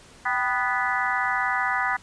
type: harmonic tone with a mistuned harmonic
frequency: 246.9 Hz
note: B3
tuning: in tune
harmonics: 3 / 4 / 5 / 6 / 7 / 8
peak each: -29 / -29 / -29 / -29 / -29 / -29 dBFS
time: 0.25-1.97 s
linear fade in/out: 10 ms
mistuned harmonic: 3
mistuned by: +72 cents
effects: pink hiss -50 dBFS RMS until 2.02 s + resampled to 22050 Hz